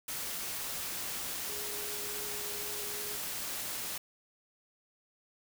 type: tone in noise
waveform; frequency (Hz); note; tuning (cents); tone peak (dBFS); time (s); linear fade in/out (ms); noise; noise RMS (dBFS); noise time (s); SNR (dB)
sine; 415.3; G#4; 0; -46; 1.49-3.17; 5; white; -38; 0.08-3.98; -11
effects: none